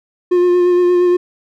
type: tone with vibrato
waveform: triangle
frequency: 355.8 Hz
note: F4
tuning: 32 cents sharp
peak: -7 dBFS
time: 0.31-1.17 s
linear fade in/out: 10 ms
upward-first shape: sine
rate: 8.6 Hz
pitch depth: 18 cents each way
effects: none